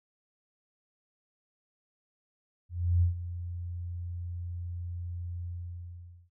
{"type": "tone with ADSR envelope", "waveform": "sine", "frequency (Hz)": 87.3, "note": "F2", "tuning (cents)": 0, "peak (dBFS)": -20, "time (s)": [2.69, 6.3], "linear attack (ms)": 330, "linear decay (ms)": 120, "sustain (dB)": -14, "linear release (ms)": 850, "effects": []}